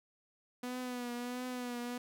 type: tone with vibrato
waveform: sawtooth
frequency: 246.4 Hz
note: B3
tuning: 4 cents flat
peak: -34 dBFS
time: 0.63-1.98 s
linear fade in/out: 5 ms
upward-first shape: triangle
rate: 1.5 Hz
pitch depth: 47 cents each way
effects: none